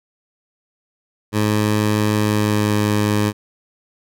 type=tone with pitch glide; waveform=15% pulse; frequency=106.2 to 104.8 Hz; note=G#2 to G#2; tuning=+39 to +16 cents; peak=-9 dBFS; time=1.32-3.33 s; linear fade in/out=50 ms; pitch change=-23 cents; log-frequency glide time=2.17-2.79 s; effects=none